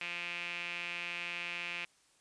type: tone with band-pass filter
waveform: sawtooth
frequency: 173.7 Hz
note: F3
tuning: 9 cents flat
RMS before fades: -40 dBFS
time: 0.01-1.85 s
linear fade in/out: 2 ms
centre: 2500 Hz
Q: 5.5
effects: white hiss -68 dBFS RMS until 2.2 s + resampled to 22050 Hz